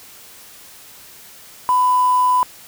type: tone with quantisation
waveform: sine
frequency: 1000 Hz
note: B5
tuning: 21 cents sharp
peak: -12 dBFS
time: 1.69-2.43 s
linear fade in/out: 0 ms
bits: 5
effects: white hiss -42 dBFS RMS until 2.67 s